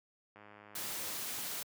click train, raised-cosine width 0.5 ms, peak -39 dBFS, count 80, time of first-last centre 0.36-1.12 s, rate 104 Hz
white noise, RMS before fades -40 dBFS, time 0.75-1.63 s, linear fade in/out 5 ms
effects high-pass 100 Hz 12 dB/octave

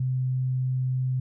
sine tone, 128.8 Hz, C3, 27 cents flat, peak -23 dBFS, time 0-1.2 s, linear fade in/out 5 ms, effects none

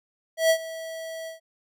square tone with ADSR envelope, 650 Hz, E5, 24 cents flat, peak -16 dBFS, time 0.37-1.4 s, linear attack 130 ms, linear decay 76 ms, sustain -18 dB, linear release 130 ms, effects none

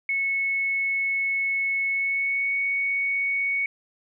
sine tone with pitch glide, 2200 to 2226 Hz, C#7 to C#7, -14 to +7 cents, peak -22 dBFS, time 0.09-3.66 s, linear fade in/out 2 ms, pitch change +21 cents, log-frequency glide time 1.9-2.55 s, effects none

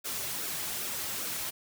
white noise with flanger, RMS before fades -35 dBFS, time 0.04-1.51 s, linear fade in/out 20 ms, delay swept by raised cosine 0.97 to 4.37 ms, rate 2.5 Hz, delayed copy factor -0.55, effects none

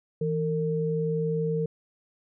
sine tone pair together, 162.2 / 455.2 Hz, E3 / A#4, -28 / -41 cents, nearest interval octave + tritone, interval 1787 cents, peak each -27 dBFS, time 0.21-1.66 s, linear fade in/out 5 ms, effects none

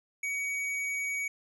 triangle tone with hard clipping, 2255 Hz, C#7, 29 cents sharp, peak -32 dBFS, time 0.23-1.28 s, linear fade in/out 5 ms, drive 13 dB, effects none

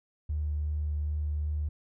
triangle tone with vibrato, 75.1 Hz, D2, 39 cents sharp, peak -24 dBFS, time 0.29-1.69 s, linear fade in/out 10 ms, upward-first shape sine, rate 2.6 Hz, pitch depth 11 cents each way, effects tanh soft clip ceiling -26 dBFS

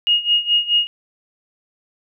sine tone with tremolo, 2865 Hz, F7, 44 cents sharp, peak -11 dBFS, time 0.07-0.87 s, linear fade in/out 0 ms, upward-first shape sine, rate 4.7 Hz, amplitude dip 85%, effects none

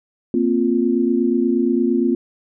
sine chord, Bb suspended second, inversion none, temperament equal, 233.1 / 261.6 / 349.2 Hz, Bb3 / C4 / F4, 0 / 0 / 0 cents, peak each -19 dBFS, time 0.34-2.15 s, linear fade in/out 2 ms, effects none

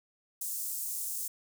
pink high-pass noise, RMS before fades -36 dBFS, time 0.41-1.28 s, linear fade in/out 5 ms, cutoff 7500 Hz, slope 24 dB/octave, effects none

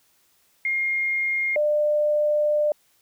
sine tone pair in turn, 2130 / 597.7 Hz, C7 / D5, +30 / +30 cents, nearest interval octave + minor seventh, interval 2200 cents, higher first, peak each -21 / -18 dBFS, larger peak second, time 0.65-1.56 / 1.56-2.72 s, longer second, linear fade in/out 2 ms, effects white hiss -63 dBFS RMS until 3.01 s

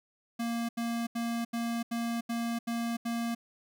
square tone bursts, 233.1 Hz, A#3, in tune, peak -31 dBFS, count 8, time 0.39-3.35 s, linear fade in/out 10 ms, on 300 ms, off 80 ms, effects none

